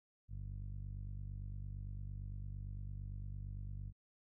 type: tone with low-pass filter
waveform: sawtooth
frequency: 48.82 Hz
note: G1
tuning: 6 cents flat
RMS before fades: -45 dBFS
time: 0.28-3.93 s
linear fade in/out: 50 ms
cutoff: 120 Hz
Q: 2.3
effects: none